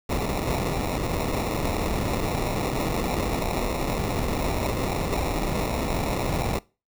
pink noise with sample-and-hold, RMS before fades -26 dBFS, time 0.09-6.59 s, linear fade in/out 5 ms, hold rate 1575 Hz, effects noise-tail reverb RT60 0.3 s tail -22 dB re dry

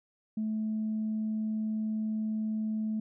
sine tone, 217.3 Hz, A3, 21 cents flat, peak -28 dBFS, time 0.37-3 s, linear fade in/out 5 ms, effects tanh soft clip ceiling -25 dBFS

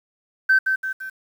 sine tone with echo, 1544 Hz, G6, 27 cents flat, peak -11 dBFS, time 0.49-0.59 s, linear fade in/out 10 ms, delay 170 ms, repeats 3, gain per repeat -6 dB, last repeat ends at 1.1 s, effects tanh soft clip ceiling -9 dBFS + 8-bit

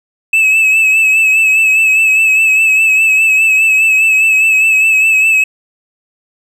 triangle tone with vibrato, 2599 Hz, E7, 25 cents flat, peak -5 dBFS, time 0.33-5.44 s, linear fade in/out 5 ms, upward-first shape sine, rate 4.9 Hz, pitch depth 38 cents each way, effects none

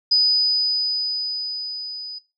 sine tone with level ramp, 4980 Hz, D#8, 1 cent sharp, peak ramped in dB -12 to -30 dBFS, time 0.11-2.19 s, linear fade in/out 10 ms, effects noise-tail reverb RT60 0.3 s tail -23 dB re dry

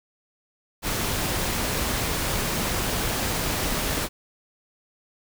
pink noise, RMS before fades -26 dBFS, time 0.82-4.09 s, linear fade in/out 50 ms, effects none

